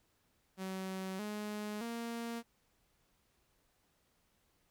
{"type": "tone with pitch steps", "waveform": "sawtooth", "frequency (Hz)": [189.2, 209.9, 232.9], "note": ["F#3", "G#3", "A#3"], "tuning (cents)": [39, 19, -1], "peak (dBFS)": -35, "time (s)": [0.57, 2.43], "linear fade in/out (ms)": 50, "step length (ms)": 620, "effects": ["pink hiss -75 dBFS RMS until 4.7 s"]}